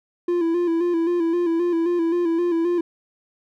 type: tone with vibrato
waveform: triangle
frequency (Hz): 340.5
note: F4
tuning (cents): -44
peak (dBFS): -16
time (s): 0.28-2.81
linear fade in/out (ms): 5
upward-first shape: square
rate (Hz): 3.8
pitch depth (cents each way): 48
effects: none